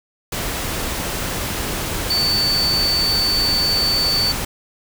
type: tone in noise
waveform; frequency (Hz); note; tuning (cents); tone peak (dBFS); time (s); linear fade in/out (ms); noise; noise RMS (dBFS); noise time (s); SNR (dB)
sine; 4500; C#8; +25; -16; 2.1-4.32; 5; pink; -24; 0.32-4.45; +5
effects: none